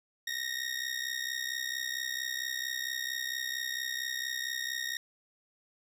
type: ring-modulated tone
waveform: 20% pulse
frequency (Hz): 1864.7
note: A#6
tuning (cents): 0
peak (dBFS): -25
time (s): 0.27-4.97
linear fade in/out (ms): 2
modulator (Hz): 32.2
effects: resampled to 32000 Hz + 10-bit